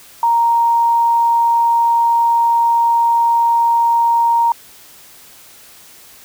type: tone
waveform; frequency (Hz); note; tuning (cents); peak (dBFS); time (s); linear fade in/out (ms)
sine; 932.3; A#5; 0; -10; 0.23-4.52; 2
effects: white hiss -42 dBFS RMS until 6.24 s